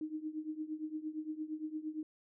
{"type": "tone with tremolo", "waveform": "sine", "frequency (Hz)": 310, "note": "D#4", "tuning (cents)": -6, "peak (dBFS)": -34, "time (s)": [0.01, 2.03], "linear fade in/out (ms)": 2, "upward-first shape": "triangle", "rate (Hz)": 8.7, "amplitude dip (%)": 90, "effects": []}